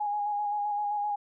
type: tone with vibrato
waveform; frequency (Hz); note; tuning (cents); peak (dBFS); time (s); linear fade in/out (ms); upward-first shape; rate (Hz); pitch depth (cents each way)
sine; 827; G#5; -8; -27; 0-1.16; 10; square; 7.7; 20
effects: none